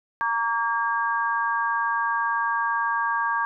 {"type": "tone cluster", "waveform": "sine", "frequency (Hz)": [927, 1145, 1617], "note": ["A#5", "D6", "G#6"], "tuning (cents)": [-10, -44, -47], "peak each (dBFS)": -26, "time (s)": [0.21, 3.45], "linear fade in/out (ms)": 0, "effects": []}